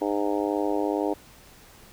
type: harmonic tone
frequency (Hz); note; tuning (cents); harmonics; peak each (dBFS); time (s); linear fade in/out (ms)
102.1; G#2; -29; 3 / 4 / 5 / 6 / 7 / 8 / 9; -27 / -29 / -31 / -33 / -34 / -35 / -36; 0.01-1.14; 10
effects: pink hiss -51 dBFS RMS until 1.92 s